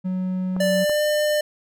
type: tone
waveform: triangle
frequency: 185 Hz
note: F#3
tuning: in tune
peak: -20 dBFS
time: 0.04-0.85 s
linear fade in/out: 20 ms
type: clicks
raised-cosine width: 1 ms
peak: -19 dBFS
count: 2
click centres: 0.565 / 0.896 s
type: tone with pitch glide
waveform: square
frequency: 587.3 to 600.7 Hz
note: D5 to D5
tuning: 0 to +39 cents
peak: -19 dBFS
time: 0.6-1.41 s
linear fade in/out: 5 ms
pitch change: +39 cents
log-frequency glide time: 0.7-1.04 s
effects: none